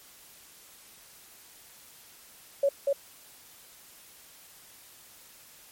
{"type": "tone with echo", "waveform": "sine", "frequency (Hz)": 558, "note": "C#5", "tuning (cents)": 11, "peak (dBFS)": -20, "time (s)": [2.63, 2.69], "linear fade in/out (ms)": 5, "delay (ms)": 240, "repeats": 1, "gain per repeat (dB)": -2, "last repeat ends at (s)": 2.93, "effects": ["white hiss -53 dBFS RMS until 5.71 s", "MP3 64 kbps"]}